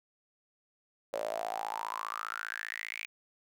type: tone with high-pass filter sweep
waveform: sawtooth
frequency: 55 Hz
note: A1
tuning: in tune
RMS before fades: -38 dBFS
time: 1.13-3.06 s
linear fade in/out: 0 ms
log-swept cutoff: 550 to 2400 Hz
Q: 9.3
effects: none